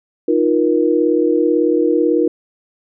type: chord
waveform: sine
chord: Eb suspended second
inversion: none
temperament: equal with one note detuned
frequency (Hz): 311.1 / 349.2 / 474.6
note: Eb4 / F4 / Bb4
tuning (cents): 0 / 0 / +31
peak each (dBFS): -16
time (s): 0.28-2.28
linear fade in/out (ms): 5
effects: none